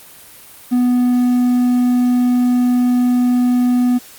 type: tone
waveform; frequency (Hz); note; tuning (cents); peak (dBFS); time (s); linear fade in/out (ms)
triangle; 246.9; B3; 0; -9; 0.71-3.99; 20
effects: white hiss -40 dBFS RMS until 4.18 s + Opus 32 kbps